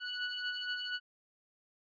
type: beating tone pair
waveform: 20% pulse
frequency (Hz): 1473 / 1477.2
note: F#6 / F#6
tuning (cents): -8 / -3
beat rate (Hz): 4.2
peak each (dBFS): -36 / -32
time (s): 0-1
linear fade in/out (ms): 50
effects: resampled to 11025 Hz